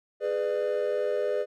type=chord; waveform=triangle; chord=G# diminished; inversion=none; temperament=just; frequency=415.3 / 498.4 / 598 Hz; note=G#4 / B4 / D5; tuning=0 / +16 / +31 cents; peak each=-27 dBFS; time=0.2-1.46 s; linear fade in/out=50 ms; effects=tanh soft clip ceiling -17 dBFS